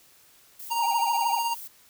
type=noise; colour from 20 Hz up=violet; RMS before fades=-40 dBFS; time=0.59-1.68 s; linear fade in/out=10 ms
type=tone with tremolo; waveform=square; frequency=932.3 Hz; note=A#5; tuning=in tune; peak=-24 dBFS; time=0.7-1.55 s; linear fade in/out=20 ms; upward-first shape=sine; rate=16 Hz; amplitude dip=40%
type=tone with vibrato; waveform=triangle; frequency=865 Hz; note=A5; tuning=30 cents flat; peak=-25 dBFS; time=0.79-1.39 s; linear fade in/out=2 ms; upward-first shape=sine; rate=13 Hz; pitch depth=190 cents each way
effects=white hiss -57 dBFS RMS until 1.89 s